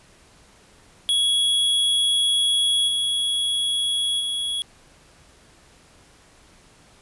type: tone with level steps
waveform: square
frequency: 3344 Hz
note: G#7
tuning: 11 cents sharp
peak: -18 / -21 / -24 dBFS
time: 1.09-4.62 s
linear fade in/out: 0 ms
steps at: 2.87 / 4.19 s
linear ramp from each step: 20 ms
effects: pink hiss -53 dBFS RMS until 7.01 s + resampled to 24000 Hz